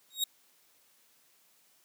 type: tone with exponential growth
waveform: sawtooth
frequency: 3768 Hz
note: A#7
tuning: 18 cents sharp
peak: -21 dBFS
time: 0.1-0.24 s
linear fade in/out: 5 ms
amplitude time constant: 29 ms
effects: white hiss -66 dBFS RMS until 1.84 s + high-pass 150 Hz 12 dB/octave